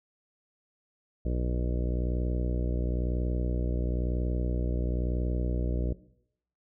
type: harmonic tone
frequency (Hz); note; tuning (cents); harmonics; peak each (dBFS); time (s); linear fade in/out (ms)
61; B1; -21; 1 / 2 / 3 / 4 / 5 / 6 / 7 / 8 / 9 / 10; -28 / -36 / -36 / -42 / -39 / -41 / -44 / -43 / -49 / -45; 1.25-5.93; 5
effects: noise-tail reverb RT60 0.7 s tail -17 dB re dry